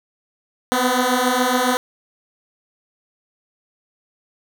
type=beating tone pair; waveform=10% pulse; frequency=246.8 / 254 Hz; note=B3 / B3; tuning=-1 / +49 cents; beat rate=7.2 Hz; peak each=-12 / -10 dBFS; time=0.72-1.77 s; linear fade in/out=0 ms; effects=none